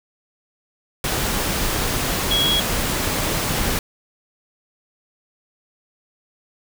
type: tone in noise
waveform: sine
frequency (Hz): 3322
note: G#7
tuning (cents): 0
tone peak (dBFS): -17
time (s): 2.31-2.6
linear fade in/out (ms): 2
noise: pink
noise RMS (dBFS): -22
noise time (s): 1.04-3.79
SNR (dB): +2
effects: none